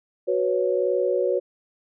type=chord; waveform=sine; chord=F# suspended fourth; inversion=none; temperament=just; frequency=370 / 493.3 / 555 Hz; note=F#4 / B4 / C#5; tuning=0 / -2 / +2 cents; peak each=-24 dBFS; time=0.27-1.4 s; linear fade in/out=20 ms; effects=none

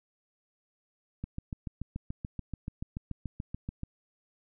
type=click train; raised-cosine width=5 ms; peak=-23 dBFS; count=19; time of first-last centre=1.24-3.834 s; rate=6.94 Hz; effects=none

